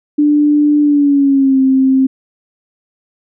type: tone with pitch glide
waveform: sine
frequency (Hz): 295.4 to 264.7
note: D4 to C4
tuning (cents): +10 to +20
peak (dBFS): -7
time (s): 0.18-2.07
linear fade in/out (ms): 10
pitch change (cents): -190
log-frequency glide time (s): 0.81-1.6
effects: none